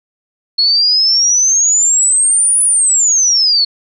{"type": "exponential two-way sweep", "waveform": "sine", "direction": "up then down", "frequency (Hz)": [4318, 9956, 4318], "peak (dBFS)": -8, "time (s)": [0.58, 3.65], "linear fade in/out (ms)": 10, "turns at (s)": 2.63, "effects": []}